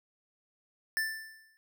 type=tone with exponential decay; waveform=square; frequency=1768 Hz; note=A6; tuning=8 cents sharp; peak=-27 dBFS; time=0.97-1.57 s; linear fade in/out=0 ms; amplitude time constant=130 ms; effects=none